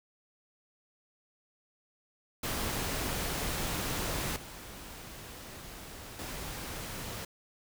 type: noise with level steps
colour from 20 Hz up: pink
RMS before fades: -34 / -46 / -40 dBFS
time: 2.43-7.25 s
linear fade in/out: 5 ms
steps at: 4.36 / 6.19 s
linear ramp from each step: 2 ms
effects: none